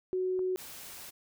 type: tone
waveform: sine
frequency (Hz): 370.3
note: F#4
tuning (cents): +1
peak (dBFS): -28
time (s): 0.13-0.56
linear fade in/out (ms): 0
type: click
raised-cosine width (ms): 1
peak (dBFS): -35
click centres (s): 0.392
type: noise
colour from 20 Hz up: white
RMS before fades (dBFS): -46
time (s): 0.57-1.11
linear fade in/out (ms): 20
effects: none